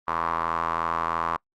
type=tone with band-pass filter; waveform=square; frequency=41.5 Hz; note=E1; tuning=12 cents sharp; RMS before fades=-27 dBFS; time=0.07-1.37 s; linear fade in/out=10 ms; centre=1100 Hz; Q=5.5; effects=noise-tail reverb RT60 0.1 s tail -25 dB re dry + Opus 32 kbps